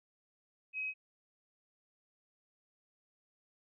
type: tone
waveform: sine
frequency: 2539 Hz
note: D#7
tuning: 34 cents sharp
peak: -35 dBFS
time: 0.73-0.94 s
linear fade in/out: 50 ms
effects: none